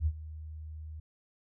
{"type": "tone with ADSR envelope", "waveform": "sine", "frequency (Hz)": 77.78, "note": "D#2", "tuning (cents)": 0, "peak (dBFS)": -23, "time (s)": [0, 1], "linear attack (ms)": 61, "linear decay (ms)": 59, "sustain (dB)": -17, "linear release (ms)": 6, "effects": []}